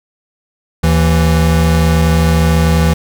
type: tone pair together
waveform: square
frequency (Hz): 77.78 / 164.81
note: D#2 / E3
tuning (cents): 0 / 0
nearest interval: octave + minor second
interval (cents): 1300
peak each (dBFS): -12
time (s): 0.83-2.94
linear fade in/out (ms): 10
effects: none